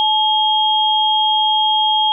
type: tone pair together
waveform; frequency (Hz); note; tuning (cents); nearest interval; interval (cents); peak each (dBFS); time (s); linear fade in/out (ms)
sine; 861 / 3249; A5 / G#7; -38 / -39; octave + major seventh; 2299; -15; 0-2.12; 0
effects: none